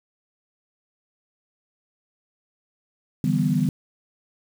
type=chord; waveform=sine; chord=E minor seventh; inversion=third; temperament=equal; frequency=146.83 / 164.81 / 196 / 246.9 Hz; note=D3 / E3 / G3 / B3; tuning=0 / 0 / 0 / 0 cents; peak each=-24 dBFS; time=3.24-3.69 s; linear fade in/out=2 ms; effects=7-bit